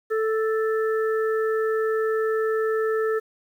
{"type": "harmonic tone", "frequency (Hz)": 440, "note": "A4", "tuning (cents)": 0, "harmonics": [1, 3, 4], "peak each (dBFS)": [-21, -31, -33], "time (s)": [0.1, 3.2], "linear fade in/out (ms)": 20, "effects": ["9-bit"]}